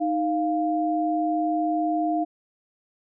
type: tone pair together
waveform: sine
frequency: 311.1 / 698.5 Hz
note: D#4 / F5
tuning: 0 / 0 cents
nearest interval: octave + major second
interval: 1400 cents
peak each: -24 dBFS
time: 0-2.25 s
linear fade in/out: 20 ms
effects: none